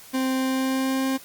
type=tone with pitch glide; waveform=40% pulse; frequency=261.6 to 265.6 Hz; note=C4 to C4; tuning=0 to +26 cents; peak=-21 dBFS; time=0.13-1.18 s; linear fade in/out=20 ms; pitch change=+26 cents; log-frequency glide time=0.35-1.07 s; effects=white hiss -46 dBFS RMS until 1.24 s + Opus 48 kbps